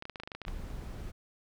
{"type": "clicks", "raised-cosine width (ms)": 0.3, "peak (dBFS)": -25, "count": 12, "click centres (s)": [0.024, 0.054, 0.097, 0.158, 0.2, 0.235, 0.275, 0.318, 0.35, 0.417, 0.451, 0.482]}
{"type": "noise", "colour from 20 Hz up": "brown", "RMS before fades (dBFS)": -40, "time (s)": [0.46, 1.12], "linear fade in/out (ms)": 20}
{"effects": []}